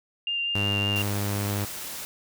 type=tone with vibrato; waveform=sine; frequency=2794 Hz; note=F7; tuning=in tune; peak=-25 dBFS; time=0.27-1.02 s; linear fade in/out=2 ms; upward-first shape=sine; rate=5.3 Hz; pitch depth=10 cents each way
type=tone; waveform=sawtooth; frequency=101.6 Hz; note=G#2; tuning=38 cents flat; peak=-22 dBFS; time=0.55-1.65 s; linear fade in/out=5 ms
type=noise; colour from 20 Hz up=white; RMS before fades=-36 dBFS; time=0.96-2.05 s; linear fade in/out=0 ms
effects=none